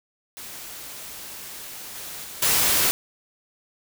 white noise with level steps, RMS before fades -38 / -36 / -38 / -20 dBFS, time 0.37-2.91 s, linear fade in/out 0 ms, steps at 1.95 / 2.24 / 2.42 s, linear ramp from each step 5 ms, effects none

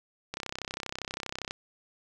click train, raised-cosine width 0.2 ms, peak -17 dBFS, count 39, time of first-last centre 0.34-1.509 s, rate 32.5 Hz, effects none

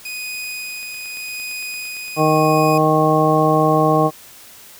sawtooth tone with tremolo, 2489 Hz, D#7, in tune, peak -22 dBFS, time 0.05-2.78 s, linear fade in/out 5 ms, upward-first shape sine, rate 0.82 Hz, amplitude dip 30%
click train, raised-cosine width 0.2 ms, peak -24 dBFS, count 13, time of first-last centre 0.83-2.195 s, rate 8.79 Hz
harmonic tone, 155.7 Hz, D#3, 2 cents sharp, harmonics 1 / 2 / 3 / 4 / 5 / 7, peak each -19 / -19 / -19 / -19 / -19 / -19 dBFS, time 2.16-4.11 s, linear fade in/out 50 ms
effects white hiss -42 dBFS RMS until 4.79 s

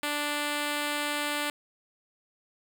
5% pulse tone, 293.7 Hz, D4, in tune, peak -17 dBFS, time 0.03-1.5 s, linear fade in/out 2 ms, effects none

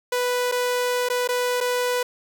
sawtooth tone with dropouts, 493.9 Hz, B4, in tune, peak -17 dBFS, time 0.12-2.03 s, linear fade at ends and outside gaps 5 ms, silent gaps 0.516-0.521 / 1.088-1.099 / 1.276-1.288 / 1.605-1.609 s, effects 9-bit

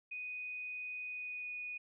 sine tone with pitch glide, 2489 to 2475 Hz, D#7 to D#7, 0 to -10 cents, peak -40 dBFS, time 0.11-1.78 s, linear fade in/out 10 ms, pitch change -10 cents, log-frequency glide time 1.06-1.48 s, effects none

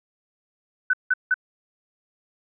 sine tone bursts, 1507 Hz, F#6, 31 cents sharp, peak -16 dBFS, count 3, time 0.9-1.342 s, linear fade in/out 5 ms, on 34 ms, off 170 ms, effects none

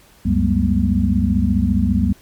sine tone cluster, 68.4 / 93.6 / 190.7 / 205.8 / 239.9 Hz, C#2 / F#2 / G3 / G#3 / A#3, -23 / +20 / -47 / -16 / +50 cents, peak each -20 dBFS, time 0.25-2.13 s, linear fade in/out 10 ms, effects pink hiss -50 dBFS RMS until 2.21 s + MP3 96 kbps

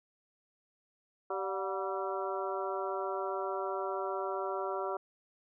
harmonic tone with a mistuned harmonic, 193.4 Hz, G3, 23 cents flat, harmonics 2 / 3 / 4 / 5 / 6 / 7, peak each -37 / -39 / -40 / -41 / -42 / -42 dBFS, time 1.3-4.97 s, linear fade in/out 5 ms, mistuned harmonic 4, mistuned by -87 cents, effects none

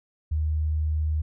sine tone, 77.2 Hz, D#2, 13 cents flat, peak -22 dBFS, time 0.31-1.22 s, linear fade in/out 10 ms, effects none

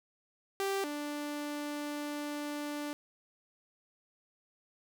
sawtooth tone pair in turn, 392 / 293.7 Hz, G4 / D4, 0 / 0 cents, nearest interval perfect fourth, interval 500 cents, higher first, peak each -27 / -32 dBFS, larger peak first, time 0.6-0.84 / 0.84-2.93 s, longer second, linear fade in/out 0 ms, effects none

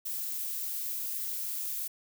violet noise, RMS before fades -35 dBFS, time 0.05-1.88 s, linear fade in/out 10 ms, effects none

